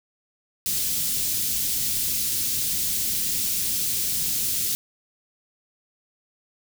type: band-stop noise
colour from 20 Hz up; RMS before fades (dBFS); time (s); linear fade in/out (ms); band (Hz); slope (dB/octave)
white; -25; 0.66-4.75; 0; 230 to 3900; 12
effects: none